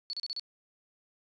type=tone bursts; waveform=sine; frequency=4435 Hz; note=C#8; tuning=in tune; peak=-33 dBFS; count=5; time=0.1-0.396 s; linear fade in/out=0 ms; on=32 ms; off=34 ms; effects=resampled to 22050 Hz